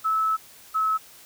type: tone pair in turn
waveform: sine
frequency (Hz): 1303 / 1293.3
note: E6 / E6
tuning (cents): -20 / -33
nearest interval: unison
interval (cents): 13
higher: first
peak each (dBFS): -20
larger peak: neither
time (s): 0.04-0.37 / 0.74-0.98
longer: first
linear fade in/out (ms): 20
effects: white hiss -49 dBFS RMS until 1.25 s